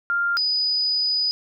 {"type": "tone pair in turn", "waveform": "sine", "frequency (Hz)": [1396.9, 4968], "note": ["F6", "D#8"], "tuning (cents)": [0, -3], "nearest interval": "octave + minor seventh", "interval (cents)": 2197, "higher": "second", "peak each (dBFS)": -19, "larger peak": "neither", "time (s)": [[0.1, 0.37], [0.37, 1.31]], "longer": "second", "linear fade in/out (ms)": 0, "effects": []}